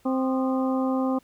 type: harmonic tone with a mistuned harmonic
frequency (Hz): 261.7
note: C4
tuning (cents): 0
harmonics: 1 / 2 / 3 / 4 / 5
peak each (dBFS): -23 / -29 / -33 / -35 / -37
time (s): 0.05-1.19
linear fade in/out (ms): 10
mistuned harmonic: 5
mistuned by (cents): -110
effects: pink hiss -61 dBFS RMS until 1.23 s